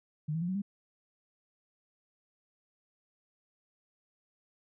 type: tone with pitch steps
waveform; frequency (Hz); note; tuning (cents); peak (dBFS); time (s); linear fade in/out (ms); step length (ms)
sine; 152 / 162.91 / 174.6 / 187.13 / 200.6; D#3 / E3 / F3 / F#3 / G3; -40 / -20 / 0 / +20 / +40; -30; 0.28-0.62; 10; 68
effects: none